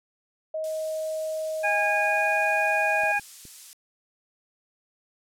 sine tone with pitch glide, 630 to 636.6 Hz, D#5 to D#5, +21 to +39 cents, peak -27 dBFS, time 0.54-3.12 s, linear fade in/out 5 ms, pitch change +18 cents, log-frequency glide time 2.02-2.23 s
violet noise, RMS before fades -36 dBFS, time 0.64-3.73 s, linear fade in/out 0 ms
harmonic tone, 819 Hz, G#5, 24 cents flat, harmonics 1 / 2 / 3, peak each -26 / -26 / -26 dBFS, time 1.63-3.2 s, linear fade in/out 20 ms
clicks, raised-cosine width 3 ms, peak -35 dBFS, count 3, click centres 3.036 / 3.196 / 3.453 s
effects low-pass 8000 Hz 12 dB/octave

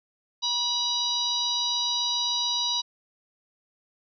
harmonic tone with a mistuned harmonic, 967 Hz, B5, 37 cents flat, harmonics 1 / 3 / 4 / 5 / 6, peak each -34 / -37 / -26 / -30 / -35 dBFS, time 0.42-2.82 s, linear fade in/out 20 ms, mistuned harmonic 3, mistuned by +28 cents, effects none

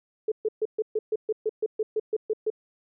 sine tone bursts, 433.4 Hz, A4, 26 cents flat, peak -22 dBFS, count 14, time 0.28-2.502 s, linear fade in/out 5 ms, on 38 ms, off 130 ms, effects none

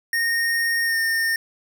square tone with pitch glide, 1849 to 1821.4 Hz, A#6 to A#6, -15 to -41 cents, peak -20 dBFS, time 0.13-1.36 s, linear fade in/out 2 ms, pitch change -26 cents, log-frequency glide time 0.84-0.97 s, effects none

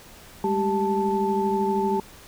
sine tone cluster, 200.1 / 212.8 / 391 / 879 Hz, G3 / G#3 / G4 / A5, +36 / +42 / -4 / -2 cents, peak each -27 / -32 / -24 / -25 dBFS, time 0.44-2 s, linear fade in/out 2 ms, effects pink hiss -47 dBFS RMS until 2.27 s

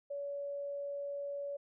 sine tone, 567 Hz, C#5, 39 cents sharp, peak -37 dBFS, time 0.1-1.57 s, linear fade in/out 10 ms, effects none

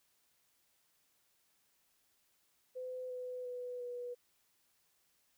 sine tone with pitch steps, 508 / 501.3 / 494.7 / 488.2 Hz, B4 / B4 / B4 / B4, +49 / +26 / +3 / -20 cents, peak -40 dBFS, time 2.75-4.15 s, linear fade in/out 20 ms, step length 350 ms, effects white hiss -75 dBFS RMS until 5.37 s

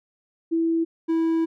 sine / triangle tone pair in turn, 329.6 / 327.1 Hz, E4 / E4, 0 / -13 cents, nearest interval unison, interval 13 cents, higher first, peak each -19 / -17 dBFS, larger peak second, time 0.51-0.85 / 1.08-1.46 s, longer second, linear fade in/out 20 ms, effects none

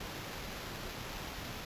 pink noise with sample-and-hold, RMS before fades -43 dBFS, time 0-1.65 s, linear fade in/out 5 ms, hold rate 8820 Hz, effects resampled to 32000 Hz

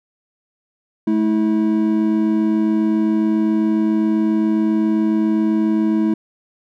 triangle tone pair together, 215.6 / 323 Hz, A3 / E4, -35 / -35 cents, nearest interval perfect fifth, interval 700 cents, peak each -15 dBFS, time 1.07-6.14 s, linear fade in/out 5 ms, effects none

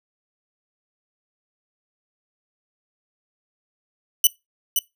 5% pulse tone with echo, 2975 Hz, F#7, 9 cents sharp, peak -3 dBFS, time 4.24-4.27 s, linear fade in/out 2 ms, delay 520 ms, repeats 1, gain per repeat -6 dB, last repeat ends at 4.79 s, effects noise-tail reverb RT60 0.2 s tail -22 dB re dry

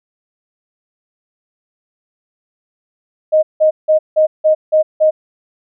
sine tone bursts, 622.3 Hz, D#5, in tune, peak -7 dBFS, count 7, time 3.32-5.11 s, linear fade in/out 20 ms, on 110 ms, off 170 ms, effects none

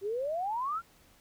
sine exponential sweep, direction up, 380.3 to 1413 Hz, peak -30 dBFS, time 0.01-0.82 s, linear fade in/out 50 ms, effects pink hiss -62 dBFS RMS until 1.2 s

